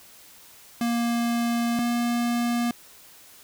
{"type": "tone pair in turn", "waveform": "square", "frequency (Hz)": [235.3, 238], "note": ["A#3", "A#3"], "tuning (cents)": [16, 36], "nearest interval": "unison", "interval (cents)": 20, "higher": "second", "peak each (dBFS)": -23, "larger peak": "neither", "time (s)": [[0.81, 1.79], [1.79, 2.71]], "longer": "first", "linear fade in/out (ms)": 2, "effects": ["white hiss -50 dBFS RMS until 3.43 s"]}